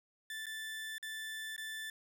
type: tone with dropouts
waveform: 30% pulse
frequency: 1760 Hz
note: A6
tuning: in tune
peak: -38 dBFS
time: 0.3-1.9 s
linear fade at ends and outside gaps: 2 ms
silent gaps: 0.458-0.466 / 0.982-1.027 / 1.564-1.579 s
effects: none